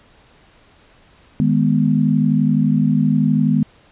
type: chord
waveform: sine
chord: G# minor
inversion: second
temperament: equal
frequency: 155.56 / 207.7 / 246.9 Hz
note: D#3 / G#3 / B3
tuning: 0 / 0 / 0 cents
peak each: -17 dBFS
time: 1.4-3.63 s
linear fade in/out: 0 ms
effects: pink hiss -51 dBFS RMS until 3.91 s + resampled to 8000 Hz